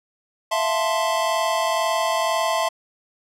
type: chord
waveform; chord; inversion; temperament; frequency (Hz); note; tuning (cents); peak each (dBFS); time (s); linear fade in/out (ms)
square; F major seventh; third; equal with one note detuned; 659.3 / 701.3 / 880 / 1046.5; E5 / F5 / A5 / C6; 0 / +7 / 0 / 0; -24 / -30 / -27 / -25; 0.51-2.69; 10
effects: low-pass 11000 Hz 12 dB/octave